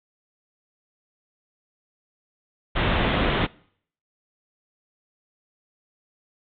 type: low-pass noise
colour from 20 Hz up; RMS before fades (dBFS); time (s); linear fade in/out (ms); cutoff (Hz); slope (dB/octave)
pink; -22; 2.75-3.47; 20; 3700; 96
effects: noise-tail reverb RT60 0.6 s tail -23 dB re dry + AAC 64 kbps